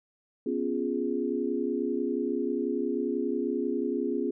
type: chord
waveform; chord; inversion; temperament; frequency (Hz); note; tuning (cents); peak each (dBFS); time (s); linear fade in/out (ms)
sine; C# dominant seventh; third; equal; 246.9 / 277.2 / 349.2 / 415.3; B3 / C#4 / E#4 / G#4; 0 / 0 / 0 / 0; -32; 0.46-4.31; 5
effects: none